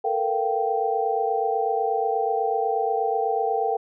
sine tone cluster, 445 / 473.2 / 691 / 778 Hz, A4 / A#4 / F5 / G5, +20 / +26 / -19 / -13 cents, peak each -26 / -29 / -29 / -24 dBFS, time 0.04-3.77 s, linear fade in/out 10 ms, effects none

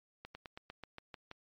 slowing click train, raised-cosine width 0.3 ms, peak -30 dBFS, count 9, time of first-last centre 0.25-1.314 s, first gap 100 ms, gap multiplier 1.08, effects MP3 48 kbps

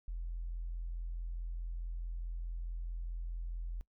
sine tone, 42.34 Hz, E1, 47 cents sharp, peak -36 dBFS, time 0.08-3.81 s, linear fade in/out 0 ms, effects noise-tail reverb RT60 0.1 s tail -21 dB re dry + tanh soft clip ceiling -32 dBFS

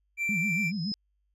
triangle tone, 2349 Hz, D7, in tune, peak -25 dBFS, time 0.17-0.72 s, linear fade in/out 50 ms
sine tone with vibrato, 185 Hz, F#3, in tune, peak -29 dBFS, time 0.29-0.92 s, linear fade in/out 2 ms, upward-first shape sine, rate 7.1 Hz, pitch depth 250 cents each way
sine tone with exponential growth, 5100 Hz, D#8, 42 cents sharp, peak -31 dBFS, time 0.29-0.94 s, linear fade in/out 0 ms, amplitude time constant 140 ms
effects added 50 Hz sine -70 dBFS peak until 1.34 s + resampled to 32000 Hz

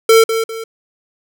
square tone with echo, 450.4 Hz, A4, 40 cents sharp, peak -6 dBFS, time 0.09-0.24 s, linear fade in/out 5 ms, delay 200 ms, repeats 2, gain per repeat -9 dB, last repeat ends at 0.64 s, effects none

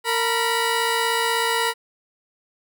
15% pulse tone pair together, 459.4 / 975.2 Hz, A#4 / B5, -25 / -22 cents, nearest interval octave + minor second, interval 1303 cents, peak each -16 dBFS, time 0.04-1.74 s, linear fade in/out 50 ms, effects none

